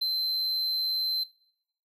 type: tone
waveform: triangle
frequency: 4091 Hz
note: C8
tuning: 40 cents flat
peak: -24 dBFS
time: 0.01-1.24 s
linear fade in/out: 10 ms
effects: noise-tail reverb RT60 0.8 s tail -21 dB re dry